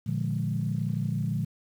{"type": "chord", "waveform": "sine", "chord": "Bb dominant seventh", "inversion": "none", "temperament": "equal with one note detuned", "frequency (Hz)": [116.54, 148.45, 174.61, 207.7], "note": ["Bb2", "D3", "F3", "Ab3"], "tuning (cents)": [0, 19, 0, 0], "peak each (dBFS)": [-30, -30, -32, -34], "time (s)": [0.06, 1.45], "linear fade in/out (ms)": 10, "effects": ["tanh soft clip ceiling -16 dBFS", "9-bit"]}